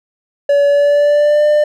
triangle tone with pitch glide, 570 to 597.6 Hz, C#5 to D5, +48 to +30 cents, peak -6 dBFS, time 0.49-1.64 s, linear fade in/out 5 ms, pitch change +82 cents, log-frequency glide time 0.67-1.45 s, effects none

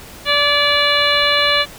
harmonic tone with a mistuned harmonic, 581 Hz, D5, 19 cents flat, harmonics 1 / 2 / 3 / 4 / 5 / 6 / 7, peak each -20 / -20 / -20 / -20 / -20 / -20 / -20 dBFS, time 0.25-1.66 s, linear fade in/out 50 ms, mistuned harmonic 3, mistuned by -18 cents, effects pink hiss -37 dBFS RMS until 1.78 s

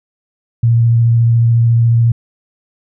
sine tone with vibrato, 116.54 Hz, A#2, in tune, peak -7 dBFS, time 0.63-2.12 s, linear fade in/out 5 ms, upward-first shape sine, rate 14 Hz, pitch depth 14 cents each way, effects none

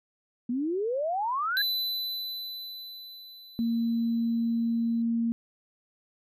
sine exponential sweep, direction up, 232.5 to 1700 Hz, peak -26 dBFS, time 0.49-1.62 s, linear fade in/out 5 ms
square tone with exponential decay, 4002 Hz, B7, 22 cents sharp, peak -25 dBFS, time 1.57-5.02 s, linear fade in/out 0 ms, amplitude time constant 750 ms
sine tone, 231.2 Hz, A#3, 14 cents flat, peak -24 dBFS, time 3.59-5.32 s, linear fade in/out 0 ms
effects none

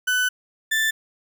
35% pulse tone pair in turn, 1500 / 1766.6 Hz, F#6 / A6, +23 / +6 cents, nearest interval minor third, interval 283 cents, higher second, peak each -17 dBFS, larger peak neither, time 0.07-0.29 / 0.71-0.91 s, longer first, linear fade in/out 10 ms, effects none

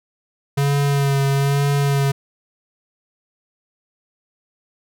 square tone with vibrato, 140 Hz, C#3, 18 cents sharp, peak -16 dBFS, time 0.57-2.12 s, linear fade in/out 10 ms, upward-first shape sine, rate 1.1 Hz, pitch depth 24 cents each way, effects none

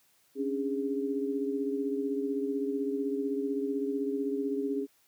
sine tone cluster, 274.4 / 290.2 / 409.8 Hz, C#4 / D4 / G#4, -17 / -21 / -23 cents, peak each -32 / -37 / -32 dBFS, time 0.35-4.87 s, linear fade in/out 50 ms, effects white hiss -67 dBFS RMS until 5.07 s + high-pass 60 Hz 12 dB/octave

